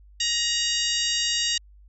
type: harmonic tone with a mistuned harmonic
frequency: 940 Hz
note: A#5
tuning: 14 cents sharp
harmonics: 2 / 3 / 4 / 5 / 6 / 7 / 8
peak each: -33 / -28 / -28 / -29 / -32 / -32 / -32 dBFS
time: 0.2-1.58 s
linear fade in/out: 5 ms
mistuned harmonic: 3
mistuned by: +23 cents
effects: added 50 Hz sine -48 dBFS peak until 1.88 s